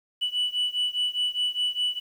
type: beating tone pair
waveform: sine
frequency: 2960 / 2964.9 Hz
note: F#7 / F#7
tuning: 0 / +3 cents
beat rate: 4.9 Hz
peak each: -25 / -26 dBFS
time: 0.21-2 s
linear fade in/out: 20 ms
effects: tanh soft clip ceiling -20 dBFS + 9-bit